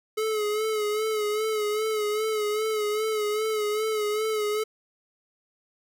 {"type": "tone with vibrato", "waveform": "square", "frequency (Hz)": 428, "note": "A4", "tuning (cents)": -48, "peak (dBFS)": -25, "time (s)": [0.17, 4.64], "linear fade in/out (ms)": 10, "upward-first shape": "sine", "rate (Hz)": 2.5, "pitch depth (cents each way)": 46, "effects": []}